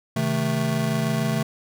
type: chord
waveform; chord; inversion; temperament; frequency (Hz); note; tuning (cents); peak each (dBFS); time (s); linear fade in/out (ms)
square; A diminished; first; just; 132 / 158.4 / 220; C3 / Eb3 / A3; +16 / +31 / 0; -27 / -27 / -26; 0.16-1.43; 5
effects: none